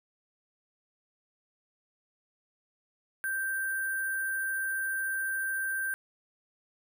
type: tone with sample-and-hold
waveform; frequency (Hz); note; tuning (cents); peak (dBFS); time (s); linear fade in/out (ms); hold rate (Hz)
sine; 1568; G6; 0; -29; 3.24-5.94; 0; 11025
effects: none